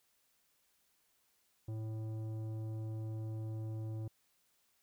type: tone with tanh clipping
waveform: sine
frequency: 110 Hz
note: A2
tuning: in tune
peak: -40 dBFS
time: 1.68-4.08 s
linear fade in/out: 5 ms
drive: 12 dB
effects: white hiss -75 dBFS RMS until 4.82 s